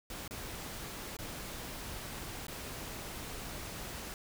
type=noise with dropouts; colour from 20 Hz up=pink; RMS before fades=-43 dBFS; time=0.1-4.14 s; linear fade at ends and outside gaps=1 ms; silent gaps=0.278-0.309 / 1.168-1.188 / 2.468-2.482 s; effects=none